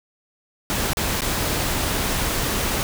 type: noise with dropouts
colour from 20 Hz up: pink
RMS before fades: -23 dBFS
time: 0.7-2.83 s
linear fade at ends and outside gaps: 0 ms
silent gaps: 0.933-0.971 / 1.207-1.219 s
effects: none